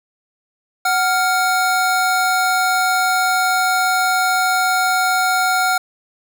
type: tone pair together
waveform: square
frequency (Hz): 744.1 / 1396.9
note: F#5 / F6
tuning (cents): +10 / 0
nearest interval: major seventh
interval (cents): 1090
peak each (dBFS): -18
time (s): 0.85-5.78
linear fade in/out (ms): 5
effects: none